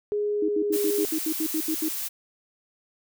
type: tone with pitch glide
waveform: sine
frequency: 415.3 to 410.1 Hz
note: G#4 to G#4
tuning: 0 to -22 cents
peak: -23 dBFS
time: 0.12-1.05 s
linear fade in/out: 0 ms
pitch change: -22 cents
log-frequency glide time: 0.33-0.87 s
type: tone bursts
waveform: sine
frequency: 315.4 Hz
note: D#4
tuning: 24 cents sharp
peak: -24 dBFS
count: 11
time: 0.42-1.886 s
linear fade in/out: 5 ms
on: 66 ms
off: 74 ms
type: noise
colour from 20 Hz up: blue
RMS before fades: -31 dBFS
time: 0.72-2.09 s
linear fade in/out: 20 ms
effects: none